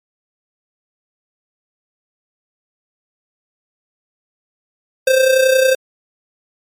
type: tone with amplitude modulation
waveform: square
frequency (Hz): 523.3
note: C5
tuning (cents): 0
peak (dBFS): -8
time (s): 5.07-5.75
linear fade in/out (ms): 5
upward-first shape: sine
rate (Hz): 31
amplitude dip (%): 55
effects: MP3 64 kbps